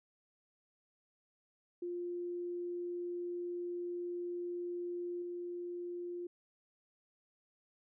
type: tone with level steps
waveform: sine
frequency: 350.9 Hz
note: F4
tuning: 8 cents sharp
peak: -37 / -39 dBFS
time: 1.82-6.27 s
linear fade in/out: 5 ms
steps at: 5.22 s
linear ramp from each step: 2 ms
effects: none